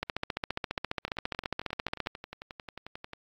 two click trains, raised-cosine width 0.3 ms, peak -24 / -14 dBFS, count 24 / 31, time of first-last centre 1.08-3.134 / 0.03-2.071 s, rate 11.2 / 14.7 Hz, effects AAC 64 kbps

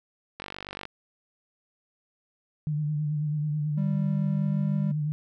click train, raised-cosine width 0.3 ms, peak -20 dBFS, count 23, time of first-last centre 0.4-0.854 s, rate 48.5 Hz
sine tone with vibrato, 150.3 Hz, D3, 40 cents sharp, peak -25 dBFS, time 2.67-5.12 s, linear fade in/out 0 ms, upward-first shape sine, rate 9.2 Hz, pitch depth 38 cents each way
triangle tone with pitch glide, 195.6 to 197.19 Hz, G3 to G3, -4 to +10 cents, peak -25 dBFS, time 3.77-4.92 s, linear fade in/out 10 ms, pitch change +14 cents, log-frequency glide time 4.36-4.58 s
effects none

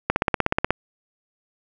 click train, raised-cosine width 0.5 ms, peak -3 dBFS, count 11, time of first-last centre 0.1-0.706 s, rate 16.5 Hz, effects none

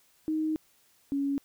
sine tone pair in turn, 312.8 / 279.3 Hz, D#4 / C#4, +9 / +13 cents, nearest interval major second, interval 196 cents, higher first, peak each -26 dBFS, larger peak neither, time 0.28-0.56 / 1.12-1.38 s, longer first, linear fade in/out 0 ms, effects white hiss -65 dBFS RMS until 1.44 s

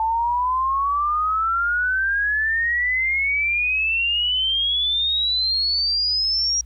sine exponential sweep, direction up, 880 to 5710 Hz, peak -18 dBFS, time 0-6.61 s, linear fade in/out 2 ms, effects added 60 Hz sine -38 dBFS peak until 6.65 s + pink hiss -63 dBFS RMS until 6.65 s

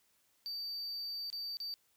triangle tone with dropouts, 4622 Hz, D8, 28 cents flat, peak -37 dBFS, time 0.46-1.74 s, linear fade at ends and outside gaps 0 ms, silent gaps 1.301-1.328 / 1.57-1.602 s, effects white hiss -73 dBFS RMS until 1.96 s

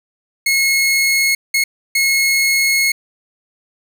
sawtooth tone bursts at uneven times, 2172 Hz, C#7, 36 cents flat, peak -9 dBFS, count 3, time 0.46-1.35 / 1.54-1.64 / 1.95-2.92 s, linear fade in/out 5 ms, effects none

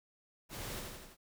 pink noise with echo, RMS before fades -44 dBFS, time 0.49-0.83 s, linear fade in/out 50 ms, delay 85 ms, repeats 4, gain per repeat -3 dB, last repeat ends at 1.17 s, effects none

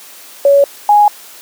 sine tone pair in turn, 562 / 829.5 Hz, C#5 / G#5, +24 / -2 cents, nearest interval perfect fifth, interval 674 cents, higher second, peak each -4 dBFS, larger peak neither, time 0.45-0.64 / 0.89-1.08 s, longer neither, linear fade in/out 2 ms, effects white hiss -36 dBFS RMS until 1.41 s + high-pass 300 Hz 12 dB/octave

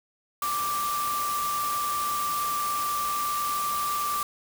sine tone in noise, 1174.7 Hz, D6, in tune, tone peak -26 dBFS, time 0.42-4.23 s, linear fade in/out 2 ms, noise white, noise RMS -34 dBFS, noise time 0.42-4.23 s, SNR +5 dB, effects none

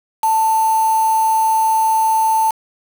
sine tone with quantisation, 885 Hz, A5, 10 cents sharp, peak -12 dBFS, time 0.23-2.51 s, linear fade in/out 5 ms, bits 4, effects none

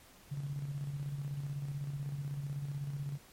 sine tone with tremolo, 141.6 Hz, C#3, 37 cents sharp, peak -34 dBFS, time 0.31-3.18 s, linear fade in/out 10 ms, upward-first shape square, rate 16 Hz, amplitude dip 45%, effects pink hiss -59 dBFS RMS until 3.32 s + MP3 64 kbps

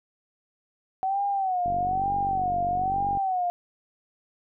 sine tone with vibrato, 751 Hz, F#5, 26 cents sharp, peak -23 dBFS, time 1.03-3.5 s, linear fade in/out 0 ms, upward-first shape sine, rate 1.1 Hz, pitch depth 120 cents each way
click train, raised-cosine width 3 ms, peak -24 dBFS, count 73, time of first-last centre 1.66-3.173 s, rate 47.6 Hz
effects none

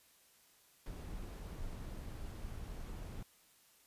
brown noise, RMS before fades -45 dBFS, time 0.86-3.23 s, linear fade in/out 2 ms, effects white hiss -67 dBFS RMS until 3.86 s + resampled to 32000 Hz

